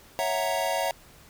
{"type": "chord", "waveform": "square", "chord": "F# dominant seventh", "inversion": "second", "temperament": "equal", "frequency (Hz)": [554.4, 659.3, 740, 932.3], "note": ["C#5", "E5", "F#5", "A#5"], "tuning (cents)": [0, 0, 0, 0], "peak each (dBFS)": [-32, -30, -32, -32], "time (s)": [0.19, 0.91], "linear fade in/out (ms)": 0, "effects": ["pink hiss -53 dBFS RMS until 1.29 s"]}